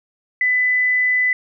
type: tone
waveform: sine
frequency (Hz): 2000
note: B6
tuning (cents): +21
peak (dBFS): -14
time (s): 0.41-1.33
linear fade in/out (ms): 2
effects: none